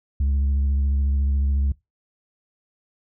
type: tone with vibrato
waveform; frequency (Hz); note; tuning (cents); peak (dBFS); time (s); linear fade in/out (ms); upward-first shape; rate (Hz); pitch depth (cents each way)
sine; 69.3; C#2; 0; -15; 0.2-1.72; 5; sine; 14; 35
effects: noise-tail reverb RT60 0.2 s tail -23 dB re dry + tanh soft clip ceiling -17 dBFS